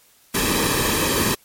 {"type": "noise with comb filter", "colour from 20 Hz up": "pink", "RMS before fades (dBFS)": -20, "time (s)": [0.34, 1.35], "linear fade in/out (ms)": 10, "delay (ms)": 1.4, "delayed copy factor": -0.7, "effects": ["white hiss -55 dBFS RMS until 1.44 s", "MP3 64 kbps"]}